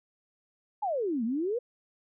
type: exponential two-way sweep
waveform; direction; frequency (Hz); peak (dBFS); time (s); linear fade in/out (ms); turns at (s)
sine; down then up; 880 to 215.9 to 507; -27; 0.82-1.59; 10; 1.24
effects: none